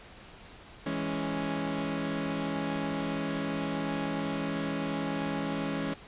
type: chord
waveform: sawtooth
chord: C# minor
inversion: first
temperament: equal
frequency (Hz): 164.81 / 207.7 / 277.2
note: E3 / G#3 / C#4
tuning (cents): 0 / 0 / 0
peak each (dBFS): -32 / -32 / -29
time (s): 0.86-5.94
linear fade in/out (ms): 5
effects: pink hiss -50 dBFS RMS until 6.07 s + resampled to 8000 Hz